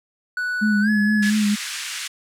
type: tone with pitch glide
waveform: triangle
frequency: 1480 to 1700.1 Hz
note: F#6 to G#6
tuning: 0 to +40 cents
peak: -20 dBFS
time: 0.37-1.3 s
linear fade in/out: 2 ms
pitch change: +240 cents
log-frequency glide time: 0.81-0.9 s
type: tone with vibrato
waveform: sine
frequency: 210 Hz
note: G#3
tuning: 19 cents sharp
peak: -16 dBFS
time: 0.61-1.56 s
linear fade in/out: 20 ms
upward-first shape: sine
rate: 4.3 Hz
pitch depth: 39 cents each way
type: band-pass noise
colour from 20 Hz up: pink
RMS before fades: -30 dBFS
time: 1.22-2.08 s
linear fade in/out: 10 ms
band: 1600 to 9700 Hz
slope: 24 dB/octave
effects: none